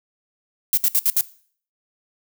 violet noise bursts, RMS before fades -17 dBFS, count 5, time 0.73-1.209 s, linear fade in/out 0 ms, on 43 ms, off 66 ms, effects noise-tail reverb RT60 0.5 s tail -19 dB re dry

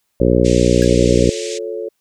harmonic tone, 60.5 Hz, B1, 35 cents flat, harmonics 1 / 2 / 3 / 4 / 5 / 6 / 7 / 8 / 9, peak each -19 / -19 / -19 / -19 / -19 / -19 / -19 / -19 / -19 dBFS, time 0.2-1.3 s, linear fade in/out 5 ms
white band-pass noise, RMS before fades -30 dBFS, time 0.44-1.59 s, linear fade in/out 20 ms, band 2000 to 8000 Hz, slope 48 dB/octave
square tone with exponential decay, 1658 Hz, G#6, 3 cents flat, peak -24 dBFS, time 0.82-0.9 s, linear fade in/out 2 ms, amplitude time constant 16 ms
sine chord, F augmented, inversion none, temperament equal with one note detuned, 355.5 / 440 / 554.4 Hz, F4 / A4 / C#5, +31 / 0 / 0 cents, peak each -28 / -24 / -28 dBFS, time 0.9-1.89 s, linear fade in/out 10 ms
effects white hiss -69 dBFS RMS until 2 s

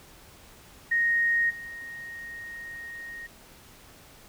sine tone with level steps, 1864.7 Hz, A#6, in tune, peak -21 / -37 dBFS, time 0.91-3.27 s, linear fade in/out 10 ms, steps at 1.49 s, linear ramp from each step 20 ms, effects pink hiss -52 dBFS RMS until 4.28 s

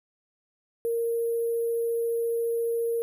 sine tone with sample-and-hold, 464.4 Hz, A#4, 7 cents flat, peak -24 dBFS, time 0.85-3.02 s, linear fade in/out 0 ms, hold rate 11025 Hz, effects none

